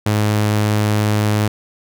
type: tone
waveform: sawtooth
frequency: 105.6 Hz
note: G#2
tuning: 29 cents sharp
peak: -10 dBFS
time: 0.06-1.48 s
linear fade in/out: 5 ms
effects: none